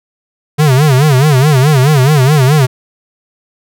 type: tone with vibrato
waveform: square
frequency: 140.4 Hz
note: C#3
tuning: 22 cents sharp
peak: -6 dBFS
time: 0.58-2.67 s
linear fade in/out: 20 ms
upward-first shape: sine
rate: 4.7 Hz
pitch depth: 180 cents each way
effects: none